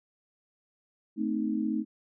sine chord, A diminished, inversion none, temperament equal with one note detuned, 220 / 257.9 / 311.1 Hz, A3 / C4 / Eb4, 0 / -25 / 0 cents, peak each -30 / -33 / -31 dBFS, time 1.16-1.85 s, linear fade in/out 50 ms, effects none

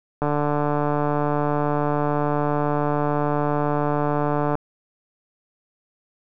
click train, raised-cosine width 1 ms, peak -9 dBFS, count 638, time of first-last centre 0.22-4.553 s, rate 147 Hz, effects none

